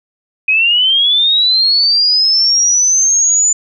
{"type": "linear sweep", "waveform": "sine", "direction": "up", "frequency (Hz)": [2500, 7050], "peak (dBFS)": -8, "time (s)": [0.48, 3.53], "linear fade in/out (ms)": 5, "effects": []}